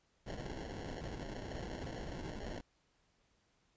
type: noise with sample-and-hold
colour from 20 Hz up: pink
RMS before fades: -44 dBFS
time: 0.26-2.61 s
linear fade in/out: 5 ms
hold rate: 1225 Hz
effects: pink hiss -75 dBFS RMS until 3.76 s + resampled to 16000 Hz